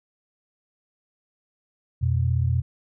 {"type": "tone pair together", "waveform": "sine", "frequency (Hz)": [87.31, 123.47], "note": ["F2", "B2"], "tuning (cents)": [0, 0], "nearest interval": "tritone", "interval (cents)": 600, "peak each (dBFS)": -22, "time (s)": [2.01, 2.62], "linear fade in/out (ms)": 20, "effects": []}